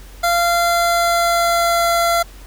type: tone with pitch glide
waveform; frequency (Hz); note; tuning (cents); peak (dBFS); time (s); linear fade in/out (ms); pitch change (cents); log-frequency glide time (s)
25% pulse; 690 to 682.5; F5 to F5; -21 to -40; -10; 0.23-2.23; 10; -19; 0.43-1.89
effects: added 46 Hz sine -36 dBFS peak until 2.46 s + pink hiss -44 dBFS RMS until 2.46 s